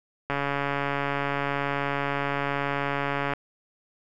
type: click train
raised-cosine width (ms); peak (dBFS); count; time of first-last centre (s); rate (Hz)
0.5; -12; 429; 0.3-3.335; 141
effects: none